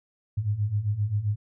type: beating tone pair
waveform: sine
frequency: 99.6 / 107.2 Hz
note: G2 / A2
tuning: +28 / -45 cents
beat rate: 7.6 Hz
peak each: -29 / -25 dBFS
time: 0.37-1.36 s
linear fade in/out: 10 ms
effects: none